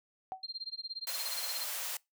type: tone with exponential decay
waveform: sine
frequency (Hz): 756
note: F#5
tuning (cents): +37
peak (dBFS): -32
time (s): 0.32-0.44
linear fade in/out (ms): 0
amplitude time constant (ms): 24
type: tone with tremolo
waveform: sine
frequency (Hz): 4186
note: C8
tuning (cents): 0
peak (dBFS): -35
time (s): 0.43-1.66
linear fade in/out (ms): 5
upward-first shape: sine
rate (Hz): 17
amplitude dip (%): 100
type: high-pass noise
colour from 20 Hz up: white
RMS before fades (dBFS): -38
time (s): 1.07-1.97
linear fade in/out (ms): 2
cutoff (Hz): 490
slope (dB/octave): 96
effects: noise-tail reverb RT60 0.2 s tail -24 dB re dry